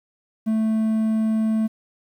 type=tone; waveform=triangle; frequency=220 Hz; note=A3; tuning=in tune; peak=-16 dBFS; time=0.46-1.68 s; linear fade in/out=20 ms; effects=9-bit